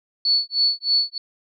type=tone with tremolo; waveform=sine; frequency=4435 Hz; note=C#8; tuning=in tune; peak=-14 dBFS; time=0.25-1.18 s; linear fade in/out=2 ms; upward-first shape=sine; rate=3.2 Hz; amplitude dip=100%; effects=none